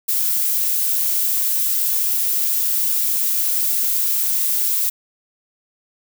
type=noise; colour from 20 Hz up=violet; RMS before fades=-19 dBFS; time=0.08-4.9 s; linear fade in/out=10 ms; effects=none